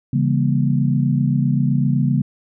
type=chord; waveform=sine; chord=C# diminished seventh; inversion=none; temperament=just; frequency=138.59 / 166.31 / 199.57 / 239.5 Hz; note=C#3 / E3 / G3 / Bb3; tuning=0 / +16 / +31 / +47 cents; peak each=-17 / -23 / -22 / -21 dBFS; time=0.13-2.22 s; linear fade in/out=5 ms; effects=none